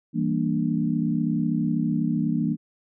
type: chord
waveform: sine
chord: E half-diminished seventh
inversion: none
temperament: equal with one note detuned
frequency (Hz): 164.81 / 197.13 / 233.1 / 293.7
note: E3 / G3 / Bb3 / D4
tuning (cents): 0 / +10 / 0 / 0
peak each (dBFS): -26 / -29 / -25 / -28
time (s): 0.13-2.57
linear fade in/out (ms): 50
effects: none